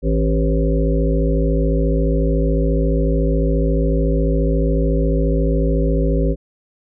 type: harmonic tone with a mistuned harmonic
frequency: 54.1 Hz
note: A1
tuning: 29 cents flat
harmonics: 1 / 3 / 5 / 7 / 9 / 10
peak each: -16 / -21 / -23 / -24 / -26 / -26 dBFS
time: 0.02-6.36 s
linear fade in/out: 50 ms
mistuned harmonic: 7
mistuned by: +58 cents
effects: none